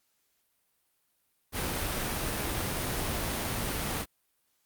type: noise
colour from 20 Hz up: pink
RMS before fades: -32 dBFS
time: 1.52-4.06 s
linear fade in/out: 50 ms
effects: white hiss -74 dBFS RMS until 4.65 s + Opus 48 kbps